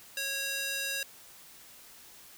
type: tone with high-pass filter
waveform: square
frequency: 549 Hz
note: C#5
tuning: 17 cents flat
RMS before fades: -34 dBFS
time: 0.17-1.03 s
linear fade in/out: 2 ms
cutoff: 2100 Hz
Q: 0.85
effects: white hiss -53 dBFS RMS until 2.37 s